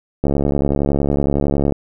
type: click train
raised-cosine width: 2 ms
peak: -4 dBFS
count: 106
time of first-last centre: 0.24-1.723 s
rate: 70.8 Hz
effects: none